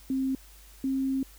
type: tone pair in turn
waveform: sine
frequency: 265.2 / 267.2 Hz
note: C4 / C4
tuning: +23 / +36 cents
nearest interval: unison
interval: 13 cents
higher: second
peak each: -25 dBFS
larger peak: neither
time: 0.1-0.35 / 0.84-1.23 s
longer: second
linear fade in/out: 2 ms
effects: added 50 Hz sine -51 dBFS peak until 1.38 s + white hiss -55 dBFS RMS until 1.38 s